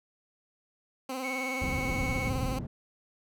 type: tone with vibrato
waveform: 15% pulse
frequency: 260 Hz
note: C4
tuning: 11 cents flat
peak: -27 dBFS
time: 1.09-2.59 s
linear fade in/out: 5 ms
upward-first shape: sine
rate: 19 Hz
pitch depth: 47 cents each way
type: tone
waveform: triangle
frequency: 2217 Hz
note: C#7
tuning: in tune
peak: -32 dBFS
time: 1.23-2.3 s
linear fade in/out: 20 ms
type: low-pass noise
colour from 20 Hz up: white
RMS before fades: -33 dBFS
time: 1.61-2.67 s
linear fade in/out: 10 ms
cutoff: 140 Hz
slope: 12 dB/octave
effects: none